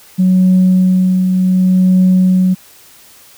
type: tone with tremolo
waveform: sine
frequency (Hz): 185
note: F#3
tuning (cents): 0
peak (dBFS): -4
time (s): 0.18-2.55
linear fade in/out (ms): 20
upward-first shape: triangle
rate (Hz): 0.68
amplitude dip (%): 45
effects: tanh soft clip ceiling -3 dBFS + white hiss -42 dBFS RMS until 3.37 s